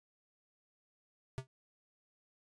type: tone with exponential decay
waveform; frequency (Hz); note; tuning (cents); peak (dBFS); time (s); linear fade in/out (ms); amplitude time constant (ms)
square; 131.2; C3; +5; -33; 1.38-1.47; 0; 18
effects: resampled to 22050 Hz